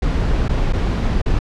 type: noise with dropouts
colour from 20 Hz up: brown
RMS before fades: -17 dBFS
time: 0.02-1.39 s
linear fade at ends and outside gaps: 5 ms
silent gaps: 0.483-0.492 / 0.726-0.732 / 1.217-1.259 s
effects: low-pass 5000 Hz 12 dB/octave